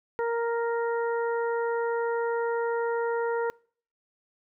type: harmonic tone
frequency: 466.2 Hz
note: A#4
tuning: in tune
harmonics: 1 / 2 / 3 / 4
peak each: -26 / -32 / -37 / -41 dBFS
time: 0.19-3.5 s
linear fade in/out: 0 ms
effects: noise-tail reverb RT60 0.5 s tail -26 dB re dry